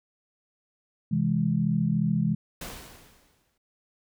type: chord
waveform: sine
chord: C augmented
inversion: none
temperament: equal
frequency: 130.81 / 164.81 / 207.7 Hz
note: C3 / E3 / G#3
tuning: 0 / 0 / 0 cents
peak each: -29 / -25 / -26 dBFS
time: 1.11-2.35 s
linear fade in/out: 10 ms
type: noise with exponential decay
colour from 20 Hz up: pink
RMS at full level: -36 dBFS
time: 2.61-3.58 s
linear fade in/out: 5 ms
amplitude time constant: 210 ms
effects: none